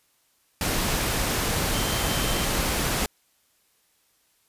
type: tone in noise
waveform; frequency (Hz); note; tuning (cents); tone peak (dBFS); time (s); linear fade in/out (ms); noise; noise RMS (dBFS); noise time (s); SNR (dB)
sine; 3115; G7; -12; -35; 1.74-2.45; 2; pink; -25; 0.61-3.06; -13
effects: white hiss -66 dBFS RMS until 4.48 s + resampled to 32000 Hz